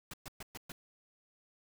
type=noise bursts; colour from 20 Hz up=pink; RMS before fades=-45 dBFS; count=5; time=0.11-0.72 s; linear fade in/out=2 ms; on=26 ms; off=120 ms; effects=none